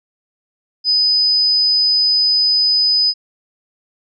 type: tone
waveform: sine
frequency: 5000 Hz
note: D#8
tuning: 8 cents sharp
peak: -11 dBFS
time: 0.84-3.14 s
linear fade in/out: 50 ms
effects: none